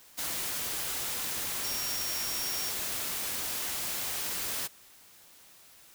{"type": "tone in noise", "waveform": "sine", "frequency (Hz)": 5580, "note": "F8", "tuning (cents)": -2, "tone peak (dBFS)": -36, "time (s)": [1.63, 2.71], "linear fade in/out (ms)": 20, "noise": "white", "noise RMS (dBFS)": -34, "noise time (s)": [0.17, 4.68], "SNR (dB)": -5, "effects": ["white hiss -56 dBFS RMS until 5.94 s"]}